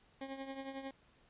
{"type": "tone with tremolo", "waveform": "20% pulse", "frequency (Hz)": 270, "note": "C#4", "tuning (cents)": -45, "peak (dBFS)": -35, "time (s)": [0.21, 0.91], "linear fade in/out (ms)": 2, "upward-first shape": "triangle", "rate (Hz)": 11, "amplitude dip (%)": 70, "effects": ["pink hiss -68 dBFS RMS until 1.29 s", "resampled to 8000 Hz"]}